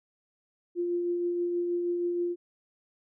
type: tone with tremolo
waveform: sine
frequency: 349.2 Hz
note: F4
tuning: in tune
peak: -25 dBFS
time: 0.75-2.36 s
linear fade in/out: 50 ms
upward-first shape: triangle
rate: 6.3 Hz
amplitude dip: 30%
effects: none